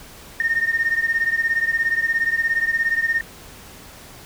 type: beating tone pair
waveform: sine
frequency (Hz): 1827 / 1844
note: A#6 / A#6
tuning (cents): -35 / -19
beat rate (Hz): 17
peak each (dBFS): -19 / -21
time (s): 0.4-3.21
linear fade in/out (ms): 2
effects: tanh soft clip ceiling -11 dBFS + pink hiss -42 dBFS RMS until 4.25 s

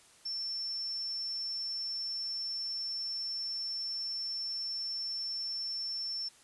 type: tone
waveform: sine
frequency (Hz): 5390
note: E8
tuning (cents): +38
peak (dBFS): -34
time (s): 0.25-6.29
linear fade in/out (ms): 10
effects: white hiss -60 dBFS RMS until 6.43 s + resampled to 24000 Hz

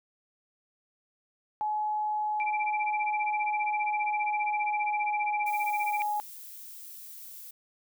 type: tone with pitch glide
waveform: sine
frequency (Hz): 849 to 836.3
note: G#5 to G#5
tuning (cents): +38 to +12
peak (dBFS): -27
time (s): 1.61-6.2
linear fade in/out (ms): 0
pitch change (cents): -26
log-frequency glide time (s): 1.86-5.89
type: tone with tremolo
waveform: sine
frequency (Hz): 2349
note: D7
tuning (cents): 0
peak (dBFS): -29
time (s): 2.4-6.02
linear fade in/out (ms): 0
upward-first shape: sine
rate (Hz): 15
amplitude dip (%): 100
type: noise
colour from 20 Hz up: violet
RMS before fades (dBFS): -45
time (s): 5.46-7.51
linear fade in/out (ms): 5
effects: none

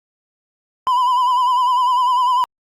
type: tone with vibrato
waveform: triangle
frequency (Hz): 1000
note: B5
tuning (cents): +21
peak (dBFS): -11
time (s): 0.87-2.44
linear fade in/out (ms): 0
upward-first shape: sine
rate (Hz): 10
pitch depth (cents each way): 64
effects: Opus 48 kbps

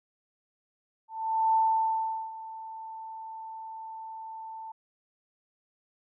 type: tone with ADSR envelope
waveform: sine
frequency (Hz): 889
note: A5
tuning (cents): +18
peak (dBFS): -20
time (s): 1.08-4.72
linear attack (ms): 460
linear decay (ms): 770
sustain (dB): -18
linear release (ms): 6
effects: none

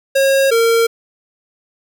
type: tone pair in turn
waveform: square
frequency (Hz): 543 / 459.3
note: C#5 / A#4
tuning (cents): -36 / -26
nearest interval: minor third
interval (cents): 290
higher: first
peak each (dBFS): -11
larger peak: neither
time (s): 0.15-0.51 / 0.51-0.87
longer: neither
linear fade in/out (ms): 10
effects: none

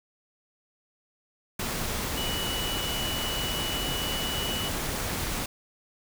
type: tone in noise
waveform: sine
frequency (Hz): 2947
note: F#7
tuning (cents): -8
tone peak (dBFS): -32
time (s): 2.17-4.69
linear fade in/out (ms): 5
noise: pink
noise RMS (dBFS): -31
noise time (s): 1.59-5.46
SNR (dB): -4
effects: none

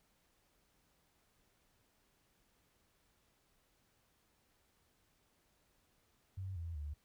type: tone with pitch steps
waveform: sine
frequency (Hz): 95 / 83.66 / 73.68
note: F#2 / E2 / D2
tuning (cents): +46 / +26 / +6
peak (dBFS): -40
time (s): 6.37-6.94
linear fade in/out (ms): 10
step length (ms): 190
effects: pink hiss -75 dBFS RMS until 7.04 s

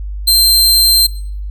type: tone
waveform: sawtooth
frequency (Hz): 4142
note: C8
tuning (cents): -18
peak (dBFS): -4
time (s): 0.27-1.07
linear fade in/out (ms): 10
effects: noise-tail reverb RT60 0.6 s tail -20 dB re dry + added 50 Hz sine -20 dBFS peak until 1.5 s

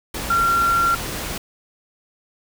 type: tone in noise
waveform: sine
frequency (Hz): 1373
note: F6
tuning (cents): -30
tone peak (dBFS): -15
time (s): 0.3-0.95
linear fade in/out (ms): 5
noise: pink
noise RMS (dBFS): -28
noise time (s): 0.14-1.38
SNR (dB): +10
effects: none

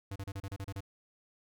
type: tone bursts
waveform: square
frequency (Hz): 98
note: G2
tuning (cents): 0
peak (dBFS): -38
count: 9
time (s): 0.11-0.806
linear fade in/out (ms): 5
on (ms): 48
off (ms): 33
effects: none

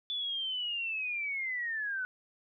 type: linear sweep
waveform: sine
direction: down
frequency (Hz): 3482 to 1476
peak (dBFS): -32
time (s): 0.1-2.05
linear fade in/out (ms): 0
effects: none

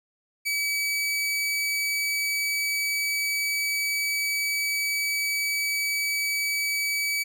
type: tone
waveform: sawtooth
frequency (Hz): 2286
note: D7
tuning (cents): -47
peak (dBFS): -21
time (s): 0.45-7.24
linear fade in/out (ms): 20
effects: none

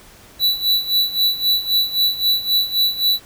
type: tone with tremolo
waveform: square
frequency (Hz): 3951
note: B7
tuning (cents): 0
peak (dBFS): -13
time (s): 0.39-3.2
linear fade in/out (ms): 50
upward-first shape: sine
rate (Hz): 3.8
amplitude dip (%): 80
effects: pink hiss -45 dBFS RMS until 3.25 s

